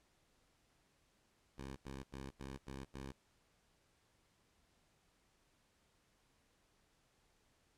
10% pulse tone bursts, 67.4 Hz, C#2, 48 cents flat, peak -38 dBFS, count 6, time 1.58-3.12 s, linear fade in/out 5 ms, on 180 ms, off 92 ms, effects pink hiss -75 dBFS RMS until 7.77 s + low-pass 10000 Hz 12 dB/octave

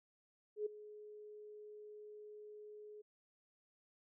sine tone with ADSR envelope, 421.5 Hz, G#4, 26 cents sharp, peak -34 dBFS, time 0.56-3.02 s, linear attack 100 ms, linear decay 9 ms, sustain -17 dB, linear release 13 ms, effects none

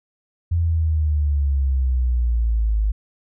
sine exponential sweep, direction down, 85.8 to 51.5 Hz, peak -16 dBFS, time 0.51-2.92 s, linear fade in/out 10 ms, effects none

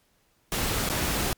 pink noise with dropouts, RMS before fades -27 dBFS, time 0.52-1.33 s, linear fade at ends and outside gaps 1 ms, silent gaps 0.89-0.898 s, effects pink hiss -67 dBFS RMS until 1.37 s + MP3 96 kbps

